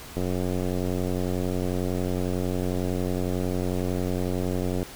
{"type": "click train", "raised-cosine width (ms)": 2, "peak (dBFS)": -15, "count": 425, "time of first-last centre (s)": [0.17, 4.829], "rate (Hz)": 91, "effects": ["pink hiss -42 dBFS RMS until 4.95 s"]}